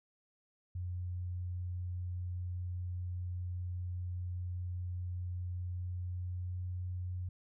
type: tone with pitch glide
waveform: sine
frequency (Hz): 89.5 to 90.38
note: F2 to F#2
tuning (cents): +43 to -40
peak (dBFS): -36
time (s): 0.75-7.29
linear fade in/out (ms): 5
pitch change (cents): +17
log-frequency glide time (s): 5.63-6.69
effects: none